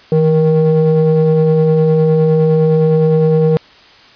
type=ring-modulated tone; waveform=triangle; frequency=155.56 Hz; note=D#3; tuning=in tune; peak=-3 dBFS; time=0.12-3.57 s; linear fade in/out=0 ms; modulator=316 Hz; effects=white hiss -42 dBFS RMS until 4.15 s + resampled to 11025 Hz